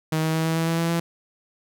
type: tone with pitch steps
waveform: sawtooth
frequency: 157.9 / 159.37 / 160.85 / 162.34 / 163.85 / 165.37 / 166.9 / 168.45 Hz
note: D#3 / D#3 / E3 / E3 / E3 / E3 / E3 / E3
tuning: +26 / +42 / -42 / -26 / -10 / +6 / +22 / +38 cents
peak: -17 dBFS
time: 0.12-1 s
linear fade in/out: 5 ms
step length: 110 ms
effects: none